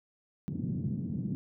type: band-pass noise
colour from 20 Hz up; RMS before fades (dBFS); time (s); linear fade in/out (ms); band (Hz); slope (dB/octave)
pink; -34; 0.48-1.35; 0; 130 to 230; 24
effects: none